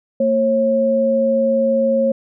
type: tone pair together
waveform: sine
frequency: 228.2 / 542.8 Hz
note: A#3 / C#5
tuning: -37 / -36 cents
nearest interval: octave + minor third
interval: 1501 cents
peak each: -19 / -14 dBFS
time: 0.2-2.12 s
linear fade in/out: 5 ms
effects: none